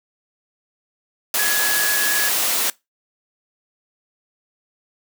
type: tone in noise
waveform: sine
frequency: 1683 Hz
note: G#6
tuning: 23 cents sharp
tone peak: -21 dBFS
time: 1.39-2.29 s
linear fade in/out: 2 ms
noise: white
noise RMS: -20 dBFS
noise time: 1.34-2.7 s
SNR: -4 dB
effects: noise-tail reverb RT60 0.2 s tail -22 dB re dry + high-pass 300 Hz 12 dB/octave